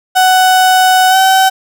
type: tone with pitch glide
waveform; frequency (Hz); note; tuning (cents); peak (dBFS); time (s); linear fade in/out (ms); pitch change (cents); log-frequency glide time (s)
35% pulse; 745 to 762.9; F#5 to G5; +12 to -47; -4; 0.15-1.5; 20; +41; 1.09-1.16
effects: none